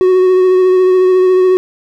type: tone with vibrato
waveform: triangle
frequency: 370 Hz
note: F#4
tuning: in tune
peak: -4 dBFS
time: 0.01-1.57 s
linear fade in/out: 0 ms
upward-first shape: triangle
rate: 14 Hz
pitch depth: 23 cents each way
effects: none